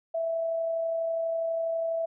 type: tone with amplitude modulation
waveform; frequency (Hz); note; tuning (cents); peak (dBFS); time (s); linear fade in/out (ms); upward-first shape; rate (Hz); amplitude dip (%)
sine; 659.3; E5; 0; -25; 0.14-2.06; 10; sine; 32.2; 25
effects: none